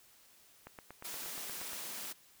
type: click train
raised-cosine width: 0.5 ms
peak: -32 dBFS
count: 10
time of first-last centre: 0.67-1.733 s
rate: 8.47 Hz
type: high-pass noise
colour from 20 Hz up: white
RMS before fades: -43 dBFS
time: 1.04-2.13 s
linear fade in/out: 10 ms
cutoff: 150 Hz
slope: 96 dB/octave
effects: white hiss -63 dBFS RMS until 2.4 s